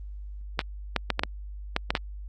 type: clicks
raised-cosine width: 0.3 ms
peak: -7 dBFS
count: 8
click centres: 0.592 / 0.963 / 1.103 / 1.194 / 1.235 / 1.764 / 1.905 / 1.952 s
effects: added 50 Hz sine -36 dBFS peak until 2.28 s + Opus 24 kbps